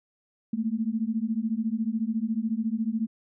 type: beating tone pair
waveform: sine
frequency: 216.1 / 230.1 Hz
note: A3 / A#3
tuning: -31 / -22 cents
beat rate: 14 Hz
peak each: -28 dBFS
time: 0.53-3.07 s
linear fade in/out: 5 ms
effects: none